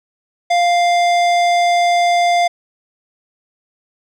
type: tone with hard clipping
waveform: sine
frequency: 698.5 Hz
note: F5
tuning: in tune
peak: -13 dBFS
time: 0.5-2.48 s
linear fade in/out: 10 ms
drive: 15 dB
effects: none